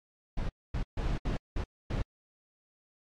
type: noise bursts at uneven times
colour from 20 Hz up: brown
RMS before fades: -31 dBFS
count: 6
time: 0.37-0.49 / 0.74-0.83 / 0.97-1.18 / 1.25-1.37 / 1.56-1.64 / 1.9-2.02 s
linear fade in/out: 5 ms
effects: low-pass 5000 Hz 12 dB/octave + AAC 64 kbps